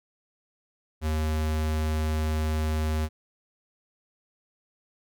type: tone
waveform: square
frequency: 77.78 Hz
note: D#2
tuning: in tune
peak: -25 dBFS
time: 1.01-3.09 s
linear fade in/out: 50 ms
effects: none